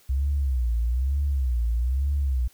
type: tone with vibrato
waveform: sine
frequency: 64 Hz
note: C2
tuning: 38 cents flat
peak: -20 dBFS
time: 0.09-2.48 s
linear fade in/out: 10 ms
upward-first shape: sine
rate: 1.1 Hz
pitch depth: 190 cents each way
effects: tanh soft clip ceiling -16 dBFS + white hiss -58 dBFS RMS until 2.53 s